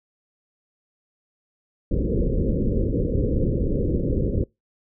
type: low-pass noise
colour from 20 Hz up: pink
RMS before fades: -22 dBFS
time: 1.91-4.44 s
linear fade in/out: 5 ms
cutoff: 540 Hz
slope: 96 dB/octave
effects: noise-tail reverb RT60 0.2 s tail -24 dB re dry